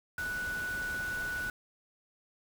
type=tone in noise; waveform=sine; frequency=1479 Hz; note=F#6; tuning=1 cent flat; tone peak=-33 dBFS; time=0.18-1.5 s; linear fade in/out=2 ms; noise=pink; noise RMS=-44 dBFS; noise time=0.18-1.5 s; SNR=+8 dB; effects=none